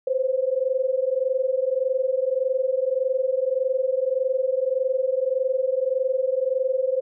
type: tone pair together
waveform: sine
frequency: 510 / 531.7 Hz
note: C5 / C5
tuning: -44 / +28 cents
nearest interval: minor second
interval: 72 cents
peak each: -23 dBFS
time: 0.07-7.01 s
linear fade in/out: 5 ms
effects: none